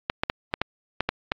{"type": "clicks", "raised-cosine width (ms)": 0.3, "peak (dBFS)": -6, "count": 8, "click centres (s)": [0.099, 0.235, 0.299, 0.539, 0.616, 1.006, 1.09, 1.319], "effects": ["low-pass 4000 Hz 12 dB/octave", "AAC 64 kbps"]}